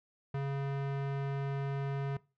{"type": "tone", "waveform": "square", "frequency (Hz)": 138.59, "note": "C#3", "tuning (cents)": 0, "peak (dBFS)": -33, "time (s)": [0.34, 2.17], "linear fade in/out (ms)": 5, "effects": ["noise-tail reverb RT60 0.3 s tail -21 dB re dry", "low-pass 2000 Hz 12 dB/octave"]}